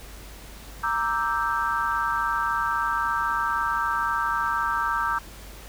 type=chord; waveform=sine; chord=E half-diminished seventh; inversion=second; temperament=equal; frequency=932.3 / 1174.7 / 1318.5 / 1568 Hz; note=Bb5 / D6 / E6 / G6; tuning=0 / 0 / 0 / 0 cents; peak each=-28 dBFS; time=0.83-5.19 s; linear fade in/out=10 ms; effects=added 50 Hz sine -43 dBFS peak until 5.68 s + pink hiss -45 dBFS RMS until 5.68 s